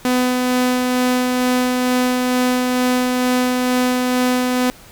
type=tone with tremolo; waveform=sawtooth; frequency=250.9 Hz; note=B3; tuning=28 cents sharp; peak=-10 dBFS; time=0.05-4.7 s; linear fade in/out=0 ms; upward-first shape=sine; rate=2.2 Hz; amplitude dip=25%; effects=pink hiss -43 dBFS RMS until 4.91 s